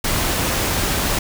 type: noise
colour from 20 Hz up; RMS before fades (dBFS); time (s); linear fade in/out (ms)
pink; -20; 0.04-1.19; 5
effects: none